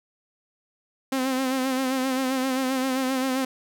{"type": "tone with vibrato", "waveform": "sawtooth", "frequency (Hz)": 261.6, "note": "C4", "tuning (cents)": 0, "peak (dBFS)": -19, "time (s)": [1.12, 3.45], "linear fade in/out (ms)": 5, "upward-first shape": "sine", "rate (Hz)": 7.6, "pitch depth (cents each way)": 46, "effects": []}